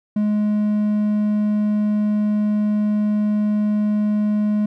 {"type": "tone", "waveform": "triangle", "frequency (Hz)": 210, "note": "G#3", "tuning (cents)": 19, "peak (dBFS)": -14, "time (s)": [0.16, 4.66], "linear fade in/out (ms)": 5, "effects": []}